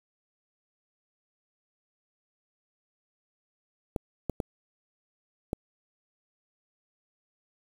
clicks, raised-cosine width 2 ms, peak -15 dBFS, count 4, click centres 3.962 / 4.297 / 4.402 / 5.531 s, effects 7-bit

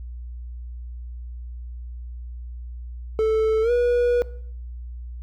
triangle tone with pitch glide, 439.1 to 484.4 Hz, A4 to B4, -4 to -34 cents, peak -15 dBFS, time 3.19-4.22 s, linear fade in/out 0 ms, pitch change +170 cents, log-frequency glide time 3.62-3.71 s, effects noise-tail reverb RT60 0.6 s tail -19 dB re dry + added 60 Hz sine -32 dBFS peak until 5.22 s

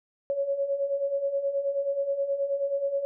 sine beating tone pair, 550 / 559.4 Hz, C#5 / C#5, -14 / +16 cents, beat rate 9.4 Hz, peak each -32 / -26 dBFS, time 0.3-3.05 s, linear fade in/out 0 ms, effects none

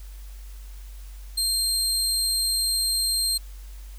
25% pulse tone, 4186 Hz, C8, in tune, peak -17 dBFS, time 1.37-3.38 s, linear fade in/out 10 ms, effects added 48 Hz sine -37 dBFS peak until 3.98 s + white hiss -53 dBFS RMS until 3.98 s

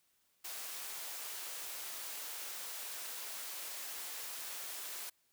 white high-pass noise, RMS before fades -44 dBFS, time 0.44-5.1 s, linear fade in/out 10 ms, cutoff 470 Hz, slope 12 dB/octave, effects white hiss -75 dBFS RMS until 5.32 s

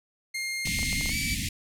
sawtooth tone with pitch glide, 2122 to 2301 Hz, C7 to D7, +24 to -36 cents, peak -26 dBFS, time 0.34-1.35 s, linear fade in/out 10 ms, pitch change +140 cents, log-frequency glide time 1.08-1.15 s
pink band-stop noise, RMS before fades -30 dBFS, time 0.65-1.49 s, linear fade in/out 5 ms, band 300 to 1900 Hz, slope 96 dB/octave
clicks, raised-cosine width 1 ms, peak -27 dBFS, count 7, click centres 0.673 / 0.791 / 0.83 / 0.929 / 1.011 / 1.059 / 1.093 s
effects low-pass 12000 Hz 12 dB/octave

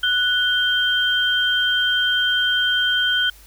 sine tone pair together, 1480 / 3155 Hz, F#6 / G7, 0 / +10 cents, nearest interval octave + minor second, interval 1310 cents, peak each -19 dBFS, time 0.03-3.3 s, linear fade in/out 5 ms, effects added 50 Hz sine -46 dBFS peak until 3.46 s + white hiss -49 dBFS RMS until 3.46 s

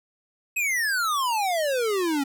square exponential sweep, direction down, 2583 to 268.7 Hz, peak -23 dBFS, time 0.56-2.24 s, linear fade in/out 10 ms, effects none

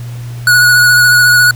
square tone with vibrato, 1461 Hz, F#6, 22 cents flat, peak -5 dBFS, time 0.47-1.51 s, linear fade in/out 2 ms, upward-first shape triangle, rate 14 Hz, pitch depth 27 cents each way, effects added 120 Hz sine -21 dBFS peak until 1.55 s + pink hiss -37 dBFS RMS until 1.55 s

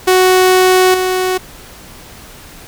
sawtooth tone with level steps, 370.5 Hz, F#4, 2 cents sharp, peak -3 / -9 dBFS, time 0.07-1.38 s, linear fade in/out 10 ms, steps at 0.94 s, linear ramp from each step 2 ms, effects pink hiss -36 dBFS RMS until 2.67 s

